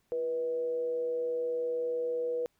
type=tone with frequency modulation; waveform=sine; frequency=487.7 Hz; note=B4; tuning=22 cents flat; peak=-29 dBFS; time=0.12-2.46 s; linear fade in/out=0 ms; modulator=146 Hz; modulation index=0.28; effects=pink hiss -74 dBFS RMS until 2.59 s